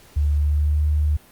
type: tone with pitch glide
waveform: sine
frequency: 73.3 to 75.19 Hz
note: D2 to D2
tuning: -3 to +41 cents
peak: -16 dBFS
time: 0.16-1.17 s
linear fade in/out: 10 ms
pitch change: +44 cents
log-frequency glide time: 0.34-0.87 s
effects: pink hiss -50 dBFS RMS until 1.31 s + Opus 48 kbps